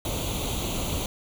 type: noise with comb filter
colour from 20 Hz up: pink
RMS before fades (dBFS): -29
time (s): 0.05-1.06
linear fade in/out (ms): 2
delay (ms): 0.29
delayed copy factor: +0.8
effects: none